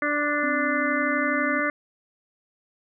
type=harmonic tone; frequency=293.7 Hz; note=D4; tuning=in tune; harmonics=1 / 2 / 4 / 5 / 6 / 7; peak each=-29 / -29 / -29 / -29 / -29 / -29 dBFS; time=0.02-1.7 s; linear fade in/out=2 ms
type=tone; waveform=sine; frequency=261.6 Hz; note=C4; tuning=in tune; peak=-29 dBFS; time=0.43-1.6 s; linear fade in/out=5 ms
effects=none